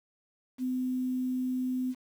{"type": "tone with quantisation", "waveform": "sine", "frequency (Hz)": 254.7, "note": "C4", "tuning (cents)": -46, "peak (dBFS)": -28, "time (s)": [0.58, 1.95], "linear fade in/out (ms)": 50, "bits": 9, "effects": []}